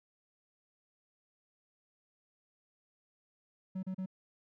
triangle tone bursts, 187.6 Hz, F#3, 24 cents sharp, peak -33 dBFS, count 3, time 3.75-4.061 s, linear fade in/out 10 ms, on 81 ms, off 34 ms, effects none

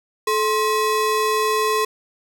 square ring-modulated tone, 744 Hz, F#5, 9 cents sharp, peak -15 dBFS, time 0.27-1.85 s, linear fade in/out 5 ms, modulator 312 Hz, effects none

